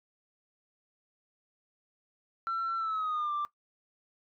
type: tone with pitch glide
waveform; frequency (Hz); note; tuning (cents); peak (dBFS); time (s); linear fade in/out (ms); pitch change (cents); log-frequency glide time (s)
sine; 1348 to 1180.3; E6 to D6; +38 to +8; -28; 2.47-3.45; 0; -230; 2.77-3.33
effects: noise-tail reverb RT60 0.1 s tail -18 dB re dry + tanh soft clip ceiling -27 dBFS